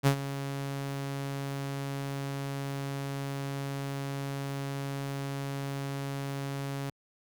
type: tone with ADSR envelope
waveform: sawtooth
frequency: 138.59 Hz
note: C#3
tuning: in tune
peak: -15 dBFS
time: 0.03-6.9 s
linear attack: 38 ms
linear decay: 84 ms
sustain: -14 dB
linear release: 6 ms
effects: Opus 48 kbps

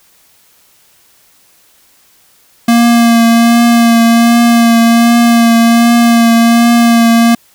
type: tone with vibrato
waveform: square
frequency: 233.1 Hz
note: A#3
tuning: in tune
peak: -5 dBFS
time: 2.68-7.35 s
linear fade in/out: 5 ms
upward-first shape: triangle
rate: 1.3 Hz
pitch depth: 22 cents each way
effects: white hiss -48 dBFS RMS until 7.54 s

